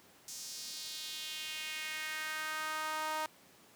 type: tone with high-pass filter sweep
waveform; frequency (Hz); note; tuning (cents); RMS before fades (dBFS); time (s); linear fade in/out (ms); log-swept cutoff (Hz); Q
sawtooth; 311.1; D#4; 0; -40; 0.28-3.26; 2; 6200 to 870; 2.2
effects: pink hiss -61 dBFS RMS until 3.75 s + high-pass 150 Hz 12 dB/octave